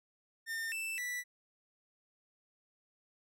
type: tone with pitch steps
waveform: 45% pulse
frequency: 1810 / 2653 / 1965 Hz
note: A6 / E7 / B6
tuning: +48 / +10 / -9 cents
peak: -36 dBFS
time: 0.46-1.24 s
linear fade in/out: 50 ms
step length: 260 ms
effects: none